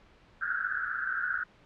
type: band-pass noise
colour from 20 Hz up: pink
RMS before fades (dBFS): -32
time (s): 0.41-1.44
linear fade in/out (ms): 10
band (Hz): 1400 to 1600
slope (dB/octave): 96
effects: pink hiss -59 dBFS RMS until 1.65 s + low-pass 3000 Hz 12 dB/octave